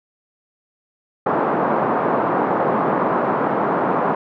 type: band-pass noise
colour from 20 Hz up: white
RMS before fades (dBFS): -19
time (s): 1.26-4.15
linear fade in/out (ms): 5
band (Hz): 160 to 1100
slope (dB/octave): 24
effects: none